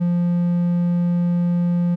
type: tone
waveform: triangle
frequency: 174.4 Hz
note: F3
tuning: 2 cents flat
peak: -14 dBFS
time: 0-1.96 s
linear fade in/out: 20 ms
effects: none